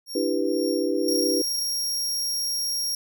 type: tone with tremolo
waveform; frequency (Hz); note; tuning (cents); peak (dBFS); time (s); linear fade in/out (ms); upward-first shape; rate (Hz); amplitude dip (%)
sawtooth; 5560; F8; -9; -28; 0.06-1.65; 50; triangle; 2; 90
type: chord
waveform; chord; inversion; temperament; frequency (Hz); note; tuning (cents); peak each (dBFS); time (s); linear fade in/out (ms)
sine; E minor seventh; third; equal; 293.7 / 329.6 / 392 / 493.9; D4 / E4 / G4 / B4; 0 / 0 / 0 / 0; -27; 0.15-1.42; 5
type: tone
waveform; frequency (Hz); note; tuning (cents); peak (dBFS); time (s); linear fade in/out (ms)
sawtooth; 5588; F8; 0; -22; 1.08-2.95; 2
effects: none